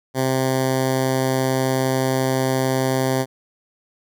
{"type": "tone with notch filter", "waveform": "10% pulse", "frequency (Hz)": 131.3, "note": "C3", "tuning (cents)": 6, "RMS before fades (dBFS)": -20, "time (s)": [0.14, 3.26], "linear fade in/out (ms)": 50, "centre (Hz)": 2600, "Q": 1.6, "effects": []}